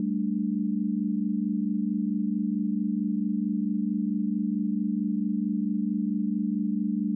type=chord; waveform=sine; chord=G suspended second; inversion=none; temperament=just; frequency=196 / 220.5 / 294 Hz; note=G3 / A3 / D4; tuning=0 / +4 / +2 cents; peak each=-28 / -28 / -31 dBFS; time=0-7.15 s; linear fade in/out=2 ms; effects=none